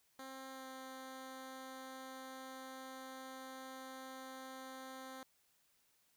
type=tone with pitch glide; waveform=10% pulse; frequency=265 to 262.4 Hz; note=C4 to C4; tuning=+22 to +5 cents; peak=-40 dBFS; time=0.19-5.23 s; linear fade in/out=2 ms; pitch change=-17 cents; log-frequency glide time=0.51-0.66 s; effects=white hiss -75 dBFS RMS until 6.16 s